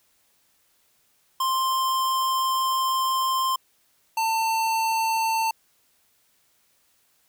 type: tone pair in turn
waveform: square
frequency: 1049 / 896 Hz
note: C6 / A5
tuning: +4 / +31 cents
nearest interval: minor third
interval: 273 cents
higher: first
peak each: -22 dBFS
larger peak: neither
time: 1.4-3.56 / 4.17-5.51 s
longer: first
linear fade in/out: 5 ms
effects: white hiss -65 dBFS RMS until 7.28 s